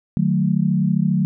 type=chord; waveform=sine; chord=D# diminished; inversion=none; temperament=equal with one note detuned; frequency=152.45 / 185 / 220 Hz; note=D#3 / F#3 / A3; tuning=-35 / 0 / 0 cents; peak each=-20 / -18 / -22 dBFS; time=0.17-1.25 s; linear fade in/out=0 ms; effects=none